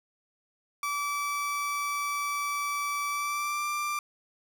30% pulse tone with pitch glide, 1155 to 1182.7 Hz, D6 to D6, -29 to +12 cents, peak -26 dBFS, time 0.83-3.99 s, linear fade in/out 2 ms, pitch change +41 cents, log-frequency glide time 3.1-3.67 s, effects none

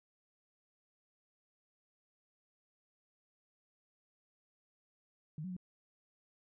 sine tone with pitch steps, 153.5 / 185.9 / 181.2 Hz, D#3 / F#3 / F#3, -23 / +8 / -36 cents, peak -39 dBFS, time 5.38-5.566 s, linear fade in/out 2 ms, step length 62 ms, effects none

